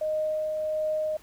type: tone with tremolo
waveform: sine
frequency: 619 Hz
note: D#5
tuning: 9 cents flat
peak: -24 dBFS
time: 0.01-1.17 s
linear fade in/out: 5 ms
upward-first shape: triangle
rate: 1.4 Hz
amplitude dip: 30%
effects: pink hiss -55 dBFS RMS until 1.22 s